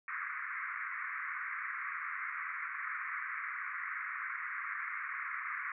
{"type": "band-pass noise", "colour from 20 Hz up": "white", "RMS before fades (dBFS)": -40, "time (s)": [0.08, 5.72], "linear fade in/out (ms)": 2, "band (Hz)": [1100, 2200], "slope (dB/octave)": 96, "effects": []}